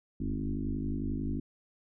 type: tone with frequency modulation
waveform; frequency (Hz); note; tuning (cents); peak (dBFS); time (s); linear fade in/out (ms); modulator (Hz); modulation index
sine; 151.1; D3; +50; -30; 0.2-1.4; 5; 51.2; 3.1
effects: none